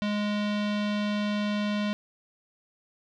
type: tone with low-pass filter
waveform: square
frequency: 207.7 Hz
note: G#3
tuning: in tune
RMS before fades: -28 dBFS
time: 0.02-1.93 s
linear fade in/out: 0 ms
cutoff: 3600 Hz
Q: 1.9
effects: none